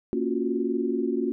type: chord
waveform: sine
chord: Gb major seventh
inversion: first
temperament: equal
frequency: 233.1 / 277.2 / 349.2 / 370 Hz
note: Bb3 / Db4 / F4 / Gb4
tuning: 0 / 0 / 0 / 0 cents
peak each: -29 dBFS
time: 0.13-1.32 s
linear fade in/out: 0 ms
effects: none